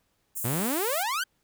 white high-pass noise, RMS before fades -33 dBFS, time 0.35-1.04 s, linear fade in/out 20 ms, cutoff 7100 Hz, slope 48 dB/octave
sawtooth exponential sweep, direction up, 109.3 to 1604 Hz, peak -23 dBFS, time 0.44-1.24 s, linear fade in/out 10 ms
effects pink hiss -72 dBFS RMS until 1.43 s

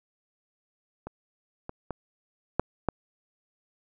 clicks, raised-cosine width 1 ms, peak -23 / -22 / -18 / -8 / -10 dBFS, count 5, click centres 1.07 / 1.694 / 1.907 / 2.596 / 2.887 s, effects none

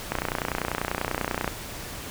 click train, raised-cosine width 0.5 ms, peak -10 dBFS, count 42, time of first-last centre 0.12-1.478 s, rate 30.2 Hz, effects pink hiss -37 dBFS RMS until 2.1 s

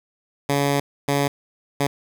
10% pulse tone bursts at uneven times, 141.5 Hz, C#3, 36 cents sharp, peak -10 dBFS, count 3, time 0.49-0.8 / 1.08-1.28 / 1.8-1.87 s, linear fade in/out 5 ms, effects 8-bit

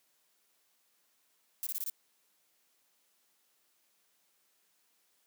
violet noise bursts, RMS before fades -36 dBFS, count 5, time 1.63-1.898 s, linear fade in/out 0 ms, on 36 ms, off 22 ms, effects white hiss -73 dBFS RMS until 5.26 s + high-pass 200 Hz 12 dB/octave

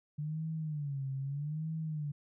sine tone with vibrato, 146.83 Hz, D3, in tune, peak -34 dBFS, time 0.18-2.12 s, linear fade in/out 10 ms, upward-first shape sine, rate 0.8 Hz, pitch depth 150 cents each way, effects none

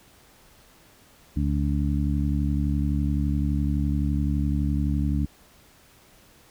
harmonic tone, 71.8 Hz, D2, 39 cents flat, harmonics 1 / 2 / 3 / 4, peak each -24 / -27 / -29 / -30 dBFS, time 1.36-5.26 s, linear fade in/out 10 ms, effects pink hiss -55 dBFS RMS until 6.5 s

